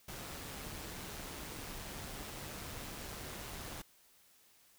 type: noise with amplitude modulation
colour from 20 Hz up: pink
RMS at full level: -44 dBFS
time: 0.08-3.82 s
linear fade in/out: 5 ms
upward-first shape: sine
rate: 148 Hz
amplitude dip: 35%
effects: white hiss -66 dBFS RMS until 4.78 s